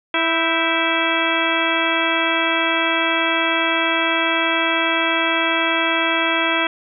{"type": "harmonic tone with a mistuned harmonic", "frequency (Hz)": 329.6, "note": "E4", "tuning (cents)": 0, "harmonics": [1, 2, 3, 4, 5, 6, 7, 8, 10], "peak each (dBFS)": [-25, -25, -25, -25, -25, -25, -25, -25, -25], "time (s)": [0.14, 6.67], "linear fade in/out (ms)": 2, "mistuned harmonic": 5, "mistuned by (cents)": -82, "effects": []}